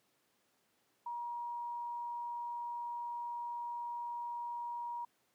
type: tone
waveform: sine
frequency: 952 Hz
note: A#5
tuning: 36 cents sharp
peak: -38 dBFS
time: 1.06-5.05 s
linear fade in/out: 5 ms
effects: pink hiss -75 dBFS RMS until 5.34 s + high-pass 200 Hz 12 dB/octave